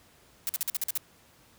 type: noise bursts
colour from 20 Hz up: blue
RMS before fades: -29 dBFS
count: 8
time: 0.47-0.975 s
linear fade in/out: 0 ms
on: 22 ms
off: 47 ms
effects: pink hiss -59 dBFS RMS until 1.58 s + high-pass 60 Hz 12 dB/octave